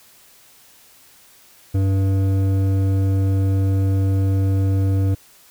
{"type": "tone with hard clipping", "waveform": "sine", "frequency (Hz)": 96.7, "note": "G2", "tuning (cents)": -23, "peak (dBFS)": -17, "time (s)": [1.74, 5.15], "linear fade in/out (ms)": 10, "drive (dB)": 10, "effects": ["white hiss -50 dBFS RMS until 5.5 s"]}